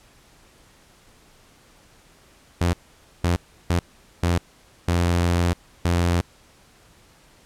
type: tone bursts at uneven times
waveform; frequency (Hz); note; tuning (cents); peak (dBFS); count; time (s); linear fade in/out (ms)
sawtooth; 86.8; F2; -10; -14; 6; 2.61-2.73 / 3.24-3.36 / 3.7-3.79 / 4.23-4.38 / 4.88-5.53 / 5.85-6.21; 0
effects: pink hiss -54 dBFS RMS until 7.45 s + low-pass 11000 Hz 12 dB/octave